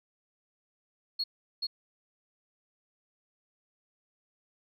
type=tone with echo; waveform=sine; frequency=4316 Hz; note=C#8; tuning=47 cents flat; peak=-27 dBFS; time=1.19-1.24 s; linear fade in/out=10 ms; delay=430 ms; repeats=1; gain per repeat=-2 dB; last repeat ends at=1.67 s; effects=tanh soft clip ceiling -24 dBFS